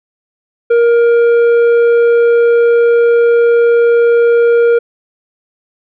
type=tone with tanh clipping; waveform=sine; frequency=469.8 Hz; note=A#4; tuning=13 cents sharp; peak=-7 dBFS; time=0.7-4.79 s; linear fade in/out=10 ms; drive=7 dB; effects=none